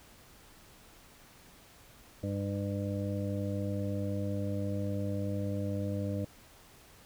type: harmonic tone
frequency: 100.2 Hz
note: G2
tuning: 38 cents sharp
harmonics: 1 / 2 / 3 / 5 / 6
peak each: -34 / -37 / -39 / -41 / -42 dBFS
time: 2.23-6.25 s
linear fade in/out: 5 ms
effects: pink hiss -57 dBFS RMS until 7.05 s